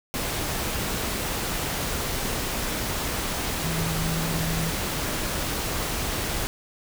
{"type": "tone in noise", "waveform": "sine", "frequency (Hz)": 162.7, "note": "E3", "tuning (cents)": -22, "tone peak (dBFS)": -27, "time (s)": [3.65, 4.7], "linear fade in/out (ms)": 0, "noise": "pink", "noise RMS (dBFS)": -28, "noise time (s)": [0.14, 6.47], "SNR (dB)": -2, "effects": []}